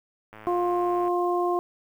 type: click train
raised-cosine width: 0.5 ms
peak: -29 dBFS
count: 82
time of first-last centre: 0.33-1.08 s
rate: 108 Hz
type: harmonic tone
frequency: 353.1 Hz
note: F4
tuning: 19 cents sharp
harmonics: 1 / 2 / 3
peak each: -24 / -27 / -29 dBFS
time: 0.47-1.59 s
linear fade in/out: 0 ms
effects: 9-bit